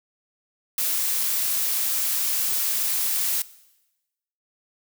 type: noise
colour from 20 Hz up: blue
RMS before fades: -24 dBFS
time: 0.78-3.42 s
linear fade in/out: 2 ms
effects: noise-tail reverb RT60 1.0 s tail -19 dB re dry